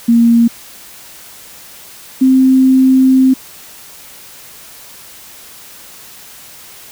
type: tone pair in turn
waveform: sine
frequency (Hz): 233.1 / 261.6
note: A#3 / C4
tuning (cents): 0 / 0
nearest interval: major second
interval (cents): 200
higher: second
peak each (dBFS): -5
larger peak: neither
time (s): 0.08-0.48 / 2.21-3.34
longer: second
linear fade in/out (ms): 10
effects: white hiss -36 dBFS RMS until 6.91 s